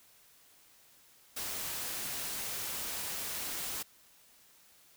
white noise, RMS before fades -38 dBFS, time 1.36-3.83 s, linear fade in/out 10 ms, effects white hiss -62 dBFS RMS until 4.96 s

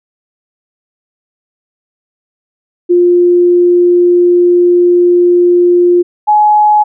sine tone pair in turn, 352.4 / 843.3 Hz, F4 / G#5, +16 / +26 cents, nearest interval octave + minor third, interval 1510 cents, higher second, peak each -4 dBFS, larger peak neither, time 2.89-6.03 / 6.27-6.84 s, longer first, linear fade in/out 20 ms, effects none

